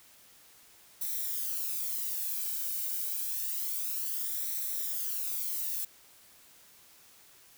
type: noise with flanger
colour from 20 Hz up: violet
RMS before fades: -34 dBFS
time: 1.01-5.85 s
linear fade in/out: 5 ms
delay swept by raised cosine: 0.51 to 1.34 ms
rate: 0.28 Hz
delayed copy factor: +0.65
effects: white hiss -58 dBFS RMS until 7.57 s